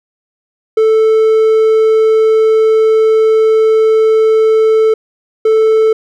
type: tone pair in turn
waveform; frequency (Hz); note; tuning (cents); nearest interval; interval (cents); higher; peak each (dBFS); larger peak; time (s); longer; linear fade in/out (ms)
triangle; 440 / 440; A4 / A4; 0 / 0; unison; 0; neither; -4; neither; 0.77-4.94 / 5.45-5.93; first; 5
effects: none